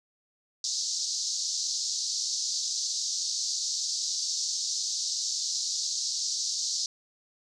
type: band-pass noise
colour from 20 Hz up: white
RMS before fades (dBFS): -31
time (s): 0.64-6.86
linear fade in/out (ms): 2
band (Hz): 4200 to 6700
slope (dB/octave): 48
effects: none